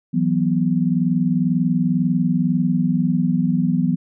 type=chord; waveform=sine; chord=E suspended second; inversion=none; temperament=equal; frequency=164.81 / 185 / 246.9 Hz; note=E3 / F#3 / B3; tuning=0 / 0 / 0 cents; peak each=-20 dBFS; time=0.13-3.96 s; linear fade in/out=20 ms; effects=none